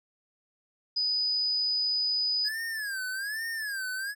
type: tone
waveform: sine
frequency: 4978 Hz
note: D#8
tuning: in tune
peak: -25 dBFS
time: 0.96-2.49 s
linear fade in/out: 10 ms
type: tone with vibrato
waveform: square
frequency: 1661.2 Hz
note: G#6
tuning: in tune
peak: -32 dBFS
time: 2.44-4.15 s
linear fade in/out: 50 ms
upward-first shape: sine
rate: 1.2 Hz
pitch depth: 170 cents each way
effects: none